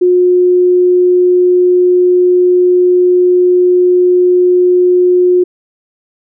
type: tone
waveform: sine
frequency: 360 Hz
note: F#4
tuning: 47 cents flat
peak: -5 dBFS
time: 0.01-5.44 s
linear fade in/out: 10 ms
effects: none